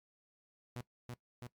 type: tone with echo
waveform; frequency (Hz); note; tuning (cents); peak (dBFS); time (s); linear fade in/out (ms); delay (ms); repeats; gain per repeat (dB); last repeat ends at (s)
sawtooth; 121.9; B2; -22; -37; 0.76-0.81; 0; 330; 2; -2; 1.47
effects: noise-tail reverb RT60 0.1 s tail -18 dB re dry + MP3 96 kbps